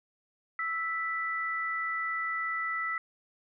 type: tone pair together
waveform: sine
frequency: 1318.5 / 1975.5 Hz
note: E6 / B6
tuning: 0 / 0 cents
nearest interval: perfect fifth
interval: 700 cents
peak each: -33 / -32 dBFS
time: 0.59-2.98 s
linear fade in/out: 2 ms
effects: none